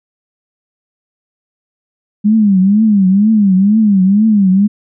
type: tone with vibrato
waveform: sine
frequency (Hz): 202.8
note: G#3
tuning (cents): -41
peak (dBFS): -6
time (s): 2.24-4.68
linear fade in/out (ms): 20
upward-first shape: triangle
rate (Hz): 2.1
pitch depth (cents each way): 180
effects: none